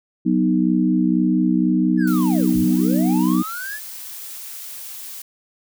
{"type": "chord", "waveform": "sine", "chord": "B major", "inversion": "second", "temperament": "equal", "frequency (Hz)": [185, 246.9, 311.1], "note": ["F#3", "B3", "D#4"], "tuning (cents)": [0, 0, 0], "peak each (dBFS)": -19, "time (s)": [0.25, 3.43], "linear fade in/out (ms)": 20}
{"type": "linear two-way sweep", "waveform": "triangle", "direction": "down then up", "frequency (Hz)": [1765, 41.82, 1765], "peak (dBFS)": -26, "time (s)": [1.97, 3.8], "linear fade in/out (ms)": 50, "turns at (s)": 2.58}
{"type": "noise", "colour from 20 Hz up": "blue", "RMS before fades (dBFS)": -34, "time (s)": [2.07, 5.22], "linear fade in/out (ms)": 5}
{"effects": []}